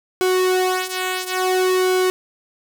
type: tone with flanger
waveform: sawtooth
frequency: 370 Hz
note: F#4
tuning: in tune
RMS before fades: -19 dBFS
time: 0.21-2.1 s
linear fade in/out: 0 ms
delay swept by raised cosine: 1.1 to 2.9 ms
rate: 0.58 Hz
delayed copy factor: -0.75
effects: none